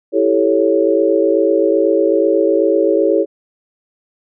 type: chord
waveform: sine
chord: A dominant seventh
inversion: second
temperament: equal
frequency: 329.6 / 392 / 440 / 554.4 Hz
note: E4 / G4 / A4 / C#5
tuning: 0 / 0 / 0 / 0 cents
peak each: -16 dBFS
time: 0.12-3.26 s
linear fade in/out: 50 ms
effects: none